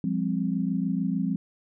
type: chord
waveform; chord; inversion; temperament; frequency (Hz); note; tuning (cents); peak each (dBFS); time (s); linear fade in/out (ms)
sine; F suspended second; none; equal with one note detuned; 174.61 / 201.2 / 261.6; F3 / G3 / C4; 0 / +45 / 0; -28 / -28 / -29; 0.04-1.36; 2
effects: none